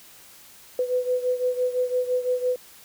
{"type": "beating tone pair", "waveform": "sine", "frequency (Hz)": [498.9, 504.8], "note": ["B4", "B4"], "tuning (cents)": [17, 38], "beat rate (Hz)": 5.9, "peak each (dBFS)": [-23, -27], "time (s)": [0.79, 2.56], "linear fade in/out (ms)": 2, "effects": ["white hiss -49 dBFS RMS until 2.84 s"]}